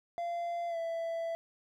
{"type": "tone with pitch glide", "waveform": "triangle", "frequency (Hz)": [688, 664.6], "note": ["F5", "E5"], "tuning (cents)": [-26, 14], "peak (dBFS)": -31, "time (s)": [0.18, 1.35], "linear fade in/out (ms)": 0, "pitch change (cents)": -60, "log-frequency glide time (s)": [0.68, 0.77], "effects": []}